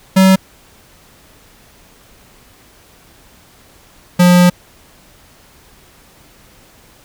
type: tone pair in turn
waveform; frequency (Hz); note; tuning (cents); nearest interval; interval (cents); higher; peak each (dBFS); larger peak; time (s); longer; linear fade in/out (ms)
square; 189.7 / 177.95; F#3 / F3; +43 / +33; minor second; 110; first; -6; neither; 0.16-0.36 / 4.19-4.5; second; 10
effects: pink hiss -46 dBFS RMS until 7.04 s